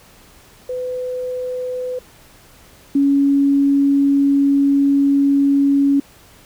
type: tone pair in turn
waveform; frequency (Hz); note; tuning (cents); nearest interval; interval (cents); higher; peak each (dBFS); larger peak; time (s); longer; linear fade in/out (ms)
sine; 503 / 279.5; B4 / C#4; +32 / +14; minor seventh; 1018; first; -21 / -11; second; 0.69-1.99 / 2.95-6; second; 5
effects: pink hiss -47 dBFS RMS until 6.45 s